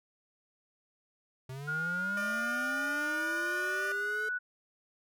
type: linear sweep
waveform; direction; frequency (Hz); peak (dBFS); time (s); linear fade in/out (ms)
square; up; 127.5 to 437.6; -40; 1.49-4.29; 5
type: tone with pitch glide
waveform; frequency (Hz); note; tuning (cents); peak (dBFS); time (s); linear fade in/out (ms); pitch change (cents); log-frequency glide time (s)
sine; 1424 to 1477.6; F6 to F#6; +33 to -3; -31; 1.67-4.39; 20; +64; 2.12-4.25
type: tone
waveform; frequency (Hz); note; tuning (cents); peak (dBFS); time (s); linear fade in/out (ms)
15% pulse; 599; D5; +34; -32; 2.17-3.92; 2
effects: none